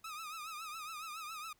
sawtooth tone with vibrato, 1261 Hz, D#6, 23 cents sharp, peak -39 dBFS, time 0.04-1.53 s, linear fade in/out 5 ms, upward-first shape triangle, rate 7.2 Hz, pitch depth 110 cents each way, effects pink hiss -72 dBFS RMS until 1.59 s

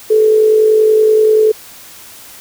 sine tone with amplitude modulation, 433.9 Hz, A4, 24 cents flat, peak -4 dBFS, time 0.1-1.52 s, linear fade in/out 10 ms, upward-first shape sine, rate 50.5 Hz, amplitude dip 45%, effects white hiss -36 dBFS RMS until 2.4 s

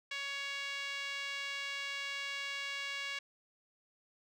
5% pulse tone with band-pass filter, 559 Hz, C#5, 14 cents sharp, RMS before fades -40 dBFS, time 0.11-3.19 s, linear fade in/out 5 ms, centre 2200 Hz, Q 1.6, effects none

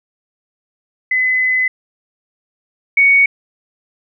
sine tone pair in turn, 2022 / 2231 Hz, B6 / C#7, +40 / +11 cents, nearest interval major second, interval 171 cents, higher second, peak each -12 / -7 dBFS, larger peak second, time 1.11-1.68 / 2.97-3.26 s, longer first, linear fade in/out 5 ms, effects none

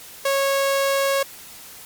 sawtooth tone, 550 Hz, C#5, 14 cents flat, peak -14 dBFS, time 0.25-1.23 s, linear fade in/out 5 ms, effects white hiss -41 dBFS RMS until 1.85 s + MP3 96 kbps

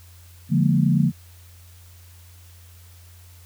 sine chord, Bb dominant seventh, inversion first, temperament just, 145.68 / 174.81 / 209.8 / 233.1 Hz, D3 / F3 / Ab3 / Bb3, -14 / +2 / +18 / 0 cents, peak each -19 / -20 / -24 / -23 dBFS, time 0.49-1.12 s, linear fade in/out 50 ms, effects added 87 Hz sine -45 dBFS peak until 3.45 s + white hiss -53 dBFS RMS until 3.45 s

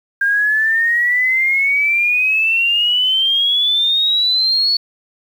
sine exponential sweep, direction up, 1600 to 4436 Hz, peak -12 dBFS, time 0.21-4.77 s, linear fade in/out 5 ms, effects 7-bit

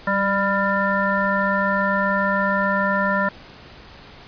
harmonic tone with a mistuned harmonic, 198.5 Hz, G3, 22 cents sharp, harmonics 1 / 3 / 5 / 7 / 9, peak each -24 / -24 / -24 / -24 / -24 dBFS, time 0.07-3.29 s, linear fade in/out 5 ms, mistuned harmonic 1, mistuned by -32 cents, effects pink hiss -43 dBFS RMS until 4.27 s + resampled to 11025 Hz

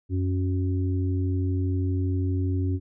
harmonic tone, 92.5 Hz, F#2, in tune, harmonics 1 / 3 / 4, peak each -23 / -30 / -36 dBFS, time 0.09-2.8 s, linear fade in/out 50 ms, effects none

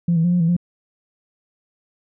sine tone with pitch steps, 171.4 / 163.4 / 175.5 / 177.4 / 165 / 175.1 Hz, F3 / E3 / F3 / F3 / E3 / F3, -32 / -15 / +9 / +27 / +2 / +5 cents, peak -13 dBFS, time 0.08-0.566 s, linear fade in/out 5 ms, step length 81 ms, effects tanh soft clip ceiling -10 dBFS

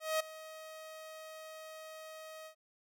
sawtooth tone with ADSR envelope, 631 Hz, D#5, 24 cents sharp, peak -25 dBFS, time 0-2.55 s, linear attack 200 ms, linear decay 8 ms, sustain -18 dB, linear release 91 ms, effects none

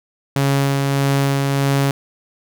sawtooth tone with tremolo, 138.59 Hz, C#3, in tune, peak -10 dBFS, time 0.36-1.91 s, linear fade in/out 2 ms, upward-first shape sine, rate 1.6 Hz, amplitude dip 25%, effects none

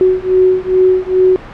sine beating tone pair, 370 / 372.4 Hz, F#4 / F#4, 0 / +11 cents, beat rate 2.4 Hz, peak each -11 dBFS, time 0.01-1.36 s, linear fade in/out 0 ms, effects pink hiss -31 dBFS RMS until 1.53 s + low-pass 2000 Hz 12 dB/octave

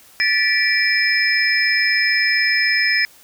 sine tone cluster, 1753 / 1954 / 2337 / 5150 Hz, A6 / B6 / D7 / E8, -7 / -19 / -9 / -41 cents, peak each -20 dBFS, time 0.2-3.05 s, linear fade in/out 0 ms, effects white hiss -48 dBFS RMS until 3.23 s

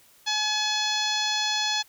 harmonic tone, 850 Hz, G#5, 40 cents sharp, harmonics 1 / 2 / 3 / 4 / 5 / 6 / 7 / 8, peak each -31 / -32 / -34 / -28 / -30 / -34 / -35 / -39 dBFS, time 0.26-1.83 s, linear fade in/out 20 ms, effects white hiss -57 dBFS RMS until 1.88 s

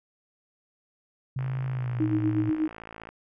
sine tone with pitch glide, 130.81 to 114.54 Hz, C3 to A#2, 0 to -30 cents, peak -27 dBFS, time 1.36-2.5 s, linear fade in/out 5 ms, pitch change -230 cents, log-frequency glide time 1.68-2.19 s
click train, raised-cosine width 0.5 ms, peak -26 dBFS, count 95, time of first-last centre 1.39-3.09 s, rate 55.3 Hz
sine tone with tremolo, 312.7 Hz, D#4, 9 cents sharp, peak -21 dBFS, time 2-2.68 s, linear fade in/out 2 ms, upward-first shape sine, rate 8.3 Hz, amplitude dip 65%
effects none

